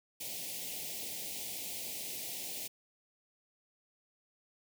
white band-stop noise, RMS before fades -41 dBFS, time 0.2-2.68 s, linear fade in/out 10 ms, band 810 to 2100 Hz, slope 48 dB/octave, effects high-pass 100 Hz 12 dB/octave

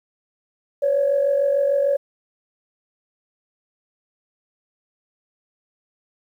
sine tone pair together, 518 / 564.7 Hz, C5 / C#5, -17 / +32 cents, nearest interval minor second, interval 149 cents, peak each -23 / -16 dBFS, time 0.82-1.97 s, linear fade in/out 10 ms, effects tanh soft clip ceiling -10 dBFS + 9-bit

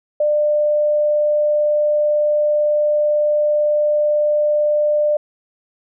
sine tone, 597 Hz, D5, 28 cents sharp, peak -13 dBFS, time 0.2-5.17 s, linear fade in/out 5 ms, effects none

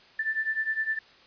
sine beating tone pair, 1760 / 1769.8 Hz, A6 / A6, 0 / +10 cents, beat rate 9.8 Hz, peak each -31 / -28 dBFS, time 0.19-0.99 s, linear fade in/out 5 ms, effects white hiss -55 dBFS RMS until 1.26 s + resampled to 11025 Hz

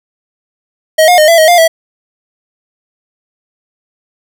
square tone with pitch steps, 631 / 714 / 614 / 670 / 631 / 701 / 654 Hz, D#5 / F5 / D#5 / E5 / D#5 / F5 / E5, +24 / +38 / -23 / +28 / +24 / +6 / -14 cents, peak -4 dBFS, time 0.98-1.68 s, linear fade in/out 10 ms, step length 100 ms, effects none

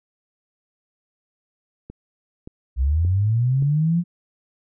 click train, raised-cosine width 3 ms, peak -23 dBFS, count 4, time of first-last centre 1.9-3.624 s, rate 1.74 Hz
sine linear sweep, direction up, 60.3 to 176.9 Hz, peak -16 dBFS, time 2.76-4.04 s, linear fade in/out 50 ms
effects none

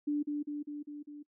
sine tone with echo, 293.7 Hz, D4, in tune, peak -28 dBFS, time 0.07-0.23 s, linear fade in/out 10 ms, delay 200 ms, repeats 5, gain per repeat -3 dB, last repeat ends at 1.23 s, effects noise-tail reverb RT60 0.1 s tail -22 dB re dry

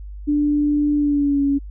sine tone with pitch glide, 293.7 to 280 Hz, D4 to C#4, 0 to +18 cents, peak -15 dBFS, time 0.27-1.59 s, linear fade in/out 20 ms, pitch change -82 cents, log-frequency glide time 0.96-1.43 s, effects added 50 Hz sine -31 dBFS peak until 1.7 s

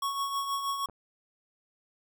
square tone with tremolo, 1108 Hz, C#6, 1 cent flat, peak -28 dBFS, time 0.02-0.86 s, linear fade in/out 5 ms, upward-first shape triangle, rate 6.3 Hz, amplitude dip 55%
clicks, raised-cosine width 1 ms, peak -36 dBFS, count 2, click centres 0.888 / 0.897 s
effects none

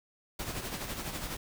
pink noise with tremolo, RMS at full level -36 dBFS, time 0.39-1.37 s, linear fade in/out 5 ms, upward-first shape sine, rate 12 Hz, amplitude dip 50%, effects none

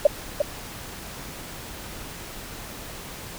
sine tone with echo, 587.3 Hz, D5, in tune, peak -9 dBFS, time 0.05-0.07 s, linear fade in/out 5 ms, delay 350 ms, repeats 1, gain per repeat -7 dB, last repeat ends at 0.42 s, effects pink hiss -38 dBFS RMS until 3.38 s

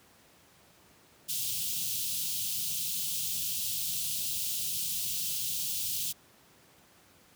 white band-stop noise, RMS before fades -33 dBFS, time 1.28-6.13 s, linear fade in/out 20 ms, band 190 to 2800 Hz, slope 48 dB/octave, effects pink hiss -60 dBFS RMS until 7.35 s + high-pass 100 Hz 12 dB/octave

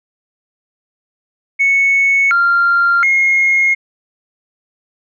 sine tone with pitch steps, 2210 / 1389 / 2150 Hz, C#7 / F6 / C7, -6 / -10 / +47 cents, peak -8 dBFS, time 1.59-3.75 s, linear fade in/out 20 ms, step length 720 ms, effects tanh soft clip ceiling -5 dBFS

